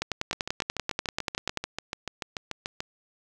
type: two click trains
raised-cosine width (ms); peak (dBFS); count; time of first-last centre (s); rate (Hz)
0.2; -10 / -14; 17 / 18; 0.02-1.573 / 0.33-2.805; 10.3 / 6.87
effects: none